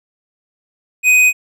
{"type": "tone with hard clipping", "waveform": "sine", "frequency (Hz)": 2500, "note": "D#7", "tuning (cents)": 8, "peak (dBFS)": -9, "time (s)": [1.03, 1.33], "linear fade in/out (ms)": 50, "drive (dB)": 9, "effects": []}